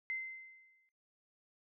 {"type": "tone with exponential decay", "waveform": "sine", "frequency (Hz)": 2071, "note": "C7", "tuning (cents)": -18, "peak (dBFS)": -34, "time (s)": [0.1, 0.89], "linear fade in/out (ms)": 0, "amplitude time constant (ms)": 170, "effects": ["noise-tail reverb RT60 0.6 s tail -23 dB re dry"]}